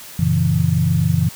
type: chord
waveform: sine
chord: F# dominant seventh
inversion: none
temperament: equal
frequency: 92.5 / 116.54 / 138.59 / 164.81 Hz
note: F#2 / A#2 / C#3 / E3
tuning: 0 / 0 / 0 / 0 cents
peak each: -20 / -22 / -19 / -17 dBFS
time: 0.19-1.29 s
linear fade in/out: 5 ms
effects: white hiss -37 dBFS RMS until 1.35 s